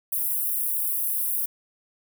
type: high-pass noise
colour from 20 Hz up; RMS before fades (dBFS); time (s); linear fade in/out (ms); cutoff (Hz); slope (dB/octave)
white; -26; 0.12-1.46; 5; 9900; 48
effects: none